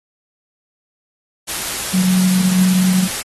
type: tone in noise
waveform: sine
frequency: 185 Hz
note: F#3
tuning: in tune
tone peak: -11 dBFS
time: 1.93-3.08 s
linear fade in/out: 20 ms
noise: white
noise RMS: -23 dBFS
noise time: 1.47-3.23 s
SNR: +9 dB
effects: AAC 32 kbps